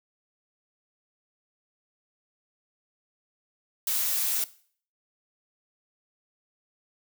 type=noise; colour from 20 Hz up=blue; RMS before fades=-27 dBFS; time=3.87-4.44 s; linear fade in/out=2 ms; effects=noise-tail reverb RT60 0.5 s tail -18 dB re dry